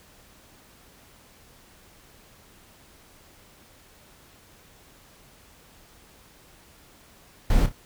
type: noise with echo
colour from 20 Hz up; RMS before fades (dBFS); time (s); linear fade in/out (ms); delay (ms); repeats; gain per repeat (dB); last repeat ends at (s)
brown; -19; 7.5-7.66; 2; 30; 2; -10; 7.72
effects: pink hiss -54 dBFS RMS until 7.85 s